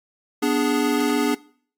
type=chord; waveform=square; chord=G# diminished; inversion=first; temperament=equal; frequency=246.9 / 293.7 / 415.3 Hz; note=B3 / D4 / G#4; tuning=0 / 0 / 0 cents; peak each=-24 / -22 / -25 dBFS; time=0.42-1.35 s; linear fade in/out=10 ms; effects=noise-tail reverb RT60 0.5 s tail -21 dB re dry + AAC 64 kbps